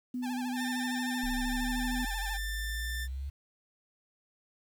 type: tone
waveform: sine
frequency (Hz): 249.4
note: B3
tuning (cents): +17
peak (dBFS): -32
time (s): 0.14-2.05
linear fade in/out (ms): 5
type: tone with vibrato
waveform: sawtooth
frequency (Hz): 836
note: G#5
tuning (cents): +11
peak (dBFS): -35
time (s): 0.22-2.38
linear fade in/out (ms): 20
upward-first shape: sine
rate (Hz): 13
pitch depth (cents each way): 110
type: tone with pitch glide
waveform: sawtooth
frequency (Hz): 1799 to 1780.4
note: A6 to A6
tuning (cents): +38 to +20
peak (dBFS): -33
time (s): 0.54-3.08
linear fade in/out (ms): 50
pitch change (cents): -18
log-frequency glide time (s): 1.26-2.05
type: exponential sweep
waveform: sine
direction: up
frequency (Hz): 30.87 to 70.5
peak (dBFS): -34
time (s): 1.23-3.3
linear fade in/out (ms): 10
effects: 10-bit